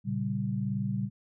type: chord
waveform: sine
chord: G diminished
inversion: first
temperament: equal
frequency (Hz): 116.54 / 138.59 / 196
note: Bb2 / Db3 / G3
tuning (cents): 0 / 0 / 0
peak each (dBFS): -33 / -34 / -31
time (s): 0.04-1.1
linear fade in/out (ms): 50
effects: none